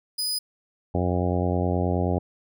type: tone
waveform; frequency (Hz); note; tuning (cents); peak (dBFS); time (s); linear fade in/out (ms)
sawtooth; 4978; D#8; 0; -22; 0.18-0.39; 10
type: harmonic tone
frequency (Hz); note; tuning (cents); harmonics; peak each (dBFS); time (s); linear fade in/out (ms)
89.5; F2; +43; 1 / 2 / 3 / 4 / 5 / 6 / 7 / 8 / 9; -25 / -28 / -30 / -31 / -32 / -33 / -33 / -34 / -35; 0.94-2.19; 10
effects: none